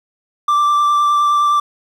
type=tone with vibrato; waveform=triangle; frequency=1174.7 Hz; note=D6; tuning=in tune; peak=-9 dBFS; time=0.48-1.6 s; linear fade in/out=5 ms; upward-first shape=triangle; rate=9.7 Hz; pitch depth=14 cents each way; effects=8-bit